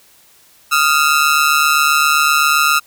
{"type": "ring-modulated tone", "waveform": "sawtooth", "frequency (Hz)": 1318.5, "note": "E6", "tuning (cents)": 0, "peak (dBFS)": -4, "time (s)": [0.71, 2.8], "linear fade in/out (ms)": 20, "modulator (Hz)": 73.8, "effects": ["white hiss -49 dBFS RMS until 2.86 s"]}